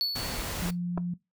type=tone with exponential decay; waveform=triangle; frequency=4435 Hz; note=C#8; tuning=in tune; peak=-22 dBFS; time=0.01-0.75 s; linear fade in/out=0 ms; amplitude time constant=160 ms
type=noise; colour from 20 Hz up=pink; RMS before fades=-34 dBFS; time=0.15-0.71 s; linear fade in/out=10 ms
type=tone; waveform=sine; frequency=175.7 Hz; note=F3; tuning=11 cents sharp; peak=-28 dBFS; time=0.62-1.14 s; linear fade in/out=5 ms
type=clicks; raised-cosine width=1 ms; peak=-20 dBFS; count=2; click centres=0.976 / 0.979 s
effects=noise-tail reverb RT60 0.2 s tail -19 dB re dry